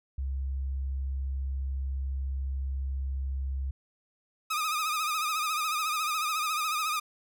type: tone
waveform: sine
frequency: 67.1 Hz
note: C2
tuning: 44 cents sharp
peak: -29 dBFS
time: 0.18-3.71 s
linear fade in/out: 5 ms
type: tone with vibrato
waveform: sawtooth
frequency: 1244.5 Hz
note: D#6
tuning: in tune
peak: -24 dBFS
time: 4.5-7 s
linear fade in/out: 10 ms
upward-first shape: sine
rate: 14 Hz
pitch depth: 69 cents each way
effects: none